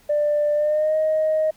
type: tone with pitch glide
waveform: sine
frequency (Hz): 592 to 625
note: D5 to D#5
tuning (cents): +14 to +8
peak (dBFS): -16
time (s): 0.09-1.51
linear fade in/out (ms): 10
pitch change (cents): +94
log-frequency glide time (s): 0.54-0.96
effects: tanh soft clip ceiling -13 dBFS + pink hiss -55 dBFS RMS until 1.56 s